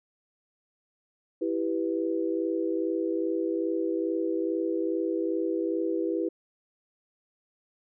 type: chord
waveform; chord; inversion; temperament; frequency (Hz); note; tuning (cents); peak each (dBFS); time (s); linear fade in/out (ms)
sine; E minor; none; equal; 329.6 / 392 / 493.9; E4 / G4 / B4; 0 / 0 / 0; -28 / -31 / -32; 1.41-6.29; 10
effects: none